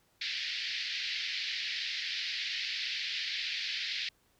white band-pass noise, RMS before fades -36 dBFS, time 0.21-4.09 s, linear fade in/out 5 ms, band 1800 to 4800 Hz, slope 48 dB/octave, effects pink hiss -70 dBFS RMS until 4.39 s

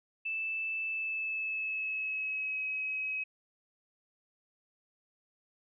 sine tone with pitch glide, 2637 to 2549 Hz, E7 to D#7, 0 to +41 cents, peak -32 dBFS, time 0.25-3.24 s, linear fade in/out 10 ms, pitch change -59 cents, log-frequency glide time 0.86-2.62 s, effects none

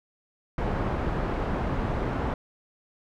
pink low-pass noise, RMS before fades -28 dBFS, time 0.58-2.34 s, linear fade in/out 2 ms, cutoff 1200 Hz, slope 12 dB/octave, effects none

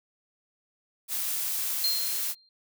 blue noise, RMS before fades -30 dBFS, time 1.08-2.35 s, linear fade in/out 50 ms
sine tone with exponential decay, 4186 Hz, C8, in tune, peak -22 dBFS, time 1.84-2.49 s, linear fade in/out 2 ms, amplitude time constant 140 ms
effects none

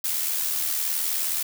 blue noise with amplitude modulation, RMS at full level -24 dBFS, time 0.04-1.43 s, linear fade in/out 5 ms, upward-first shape sine, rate 79.1 Hz, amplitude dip 45%, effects none

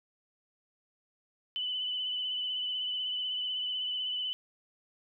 sine tone with vibrato, 3000 Hz, F#7, 23 cents sharp, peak -31 dBFS, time 1.56-4.33 s, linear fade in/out 0 ms, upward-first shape sine, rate 16 Hz, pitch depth 28 cents each way, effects none

